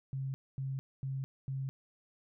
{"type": "tone bursts", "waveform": "sine", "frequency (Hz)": 134.5, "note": "C3", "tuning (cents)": 48, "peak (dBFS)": -34, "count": 4, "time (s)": [0.13, 1.69], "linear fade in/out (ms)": 0, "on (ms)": 210, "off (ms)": 240, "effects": []}